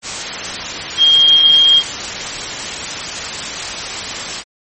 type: tone in noise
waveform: sine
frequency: 3229 Hz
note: G#7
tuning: 49 cents flat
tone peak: -6 dBFS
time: 0.97-1.83 s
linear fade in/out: 50 ms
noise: white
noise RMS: -22 dBFS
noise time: 0.02-4.44 s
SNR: +13 dB
effects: MP3 32 kbps